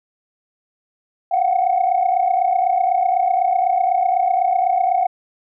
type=tone cluster; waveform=sine; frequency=701 / 737 / 765 Hz; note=F5 / F#5 / G5; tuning=+6 / -7 / -42 cents; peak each=-18 dBFS; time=1.31-5.07 s; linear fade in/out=10 ms; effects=tanh soft clip ceiling -8 dBFS